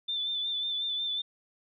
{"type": "tone with vibrato", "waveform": "sine", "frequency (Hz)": 3535, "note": "A7", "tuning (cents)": 7, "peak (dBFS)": -29, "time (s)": [0.08, 1.22], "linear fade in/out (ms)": 10, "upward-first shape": "sine", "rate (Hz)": 5.5, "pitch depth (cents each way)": 35, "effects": []}